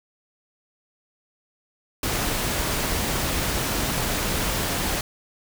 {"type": "noise", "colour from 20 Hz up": "pink", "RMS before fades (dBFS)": -25, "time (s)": [2.03, 5.01], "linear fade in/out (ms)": 2, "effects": []}